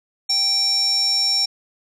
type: tone with band-pass filter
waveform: square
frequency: 780 Hz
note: G5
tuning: 9 cents flat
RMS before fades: -19 dBFS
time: 0.29-1.46 s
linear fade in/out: 10 ms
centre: 5500 Hz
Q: 9.3
effects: none